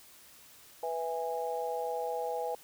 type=harmonic tone; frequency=164.5 Hz; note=E3; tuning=3 cents flat; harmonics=3 / 4 / 5; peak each=-35 / -38 / -36 dBFS; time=0.83-2.55 s; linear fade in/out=2 ms; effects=white hiss -56 dBFS RMS until 2.63 s